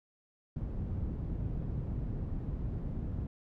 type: low-pass noise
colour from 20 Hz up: white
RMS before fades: -36 dBFS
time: 0.56-3.27 s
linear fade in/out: 2 ms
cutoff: 120 Hz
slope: 12 dB/octave
effects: none